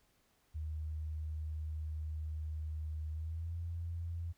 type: tone with pitch glide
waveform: sine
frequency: 77.6 to 84.62 Hz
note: D#2 to E2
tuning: -4 to +46 cents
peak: -37 dBFS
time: 0.54-4.33 s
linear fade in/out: 20 ms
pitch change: +150 cents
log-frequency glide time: 3.11-3.55 s
effects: pink hiss -73 dBFS RMS until 4.37 s